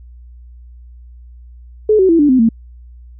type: tone with pitch steps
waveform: sine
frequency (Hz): 428.4 / 377.3 / 332.3 / 292.6 / 257.7 / 226.9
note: A4 / F#4 / E4 / D4 / C4 / A#3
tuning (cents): -46 / +34 / +14 / -6 / -26 / -47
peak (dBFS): -7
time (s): 1.89-2.49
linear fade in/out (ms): 5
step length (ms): 100
effects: added 60 Hz sine -35 dBFS peak until 3.19 s